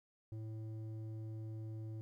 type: tone with low-pass filter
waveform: square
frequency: 110 Hz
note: A2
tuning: in tune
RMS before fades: -45 dBFS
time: 0.32-2.01 s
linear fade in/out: 0 ms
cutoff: 350 Hz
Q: 0.85
effects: 13-bit